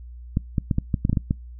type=clicks; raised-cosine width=5 ms; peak=-8 dBFS; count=10; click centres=0.371 / 0.582 / 0.712 / 0.784 / 0.942 / 1.051 / 1.096 / 1.13 / 1.172 / 1.309 s; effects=noise-tail reverb RT60 0.2 s tail -26 dB re dry + added 60 Hz sine -37 dBFS peak until 1.59 s